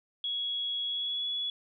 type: tone with pitch glide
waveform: sine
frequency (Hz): 3340 to 3391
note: G#7 to G#7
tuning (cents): +9 to +35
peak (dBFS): -30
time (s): 0.24-1.5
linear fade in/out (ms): 2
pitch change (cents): +26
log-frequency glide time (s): 0.86-1.25
effects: none